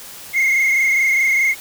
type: tone with frequency modulation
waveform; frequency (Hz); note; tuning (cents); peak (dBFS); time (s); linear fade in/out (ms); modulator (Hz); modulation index
sine; 2136; C7; +35; -10; 0.33-1.55; 50; 24.8; 2.5
effects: tanh soft clip ceiling -12 dBFS + white hiss -36 dBFS RMS until 1.6 s